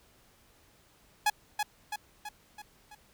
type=tone with echo; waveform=sawtooth; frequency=840 Hz; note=G#5; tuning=19 cents sharp; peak=-19 dBFS; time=1.26-1.3 s; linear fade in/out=5 ms; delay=330 ms; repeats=5; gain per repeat=-5 dB; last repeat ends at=2.95 s; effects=pink hiss -63 dBFS RMS until 3.13 s